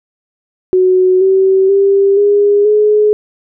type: tone with pitch steps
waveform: sine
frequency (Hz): 370 / 382.4 / 395.2 / 408.4 / 422.1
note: F#4 / G4 / G4 / G#4 / G#4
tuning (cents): 0 / -43 / +14 / -29 / +28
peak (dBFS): -6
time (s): 0.73-3.13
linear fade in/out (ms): 0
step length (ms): 480
effects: none

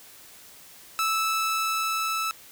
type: tone with level ramp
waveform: sawtooth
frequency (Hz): 1312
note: E6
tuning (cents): -9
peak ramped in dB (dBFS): -19 to -22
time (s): 0.99-2.31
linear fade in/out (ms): 0
effects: white hiss -49 dBFS RMS until 2.51 s

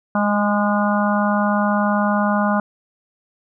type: harmonic tone with a mistuned harmonic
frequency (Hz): 206.5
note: G#3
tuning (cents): -10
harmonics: 1 / 3 / 4 / 5 / 6 / 7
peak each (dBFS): -18 / -23 / -24 / -25 / -26 / -26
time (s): 0.15-2.6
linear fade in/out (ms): 2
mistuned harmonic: 6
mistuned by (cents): -24
effects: none

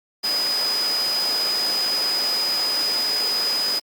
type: tone in noise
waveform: sine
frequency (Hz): 4978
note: D#8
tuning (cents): 0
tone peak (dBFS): -20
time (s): 0.23-3.8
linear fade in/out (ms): 20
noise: pink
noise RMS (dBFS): -28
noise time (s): 0.23-3.8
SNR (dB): +5
effects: high-pass 400 Hz 12 dB/octave + Opus 48 kbps

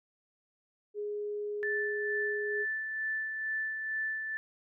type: tone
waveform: sine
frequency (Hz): 415.3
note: G#4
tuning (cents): 0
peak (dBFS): -33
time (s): 0.94-2.66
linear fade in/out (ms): 50
type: tone with tremolo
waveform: sine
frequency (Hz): 1758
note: A6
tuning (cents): -2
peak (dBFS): -30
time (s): 1.63-4.37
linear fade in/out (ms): 0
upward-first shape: sine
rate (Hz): 2.2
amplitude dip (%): 40
effects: none

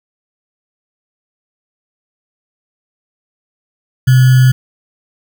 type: tone with sample-and-hold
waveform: sine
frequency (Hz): 128.2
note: C3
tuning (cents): -35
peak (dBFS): -4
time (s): 4.07-4.52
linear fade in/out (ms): 10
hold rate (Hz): 1575
effects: none

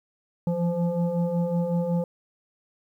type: tone with frequency modulation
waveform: sine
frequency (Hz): 174.2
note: F3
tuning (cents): -4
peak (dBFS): -22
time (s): 0.47-2.04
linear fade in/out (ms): 2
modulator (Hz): 343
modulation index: 1.1
effects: 10-bit

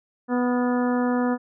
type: harmonic tone with a mistuned harmonic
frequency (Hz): 246.9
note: B3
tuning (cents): 0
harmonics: 1 / 2 / 3 / 4 / 5 / 6 / 7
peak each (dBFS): -21 / -27 / -31 / -33 / -35 / -37 / -38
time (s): 0.28-1.38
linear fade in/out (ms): 50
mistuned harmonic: 6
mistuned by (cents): -42
effects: none

